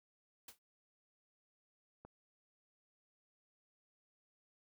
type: noise with exponential decay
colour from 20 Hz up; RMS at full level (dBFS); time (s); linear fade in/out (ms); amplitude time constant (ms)
white; -48; 0.48-0.59; 5; 23
type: click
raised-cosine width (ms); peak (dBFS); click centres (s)
1; -39; 2.05
effects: none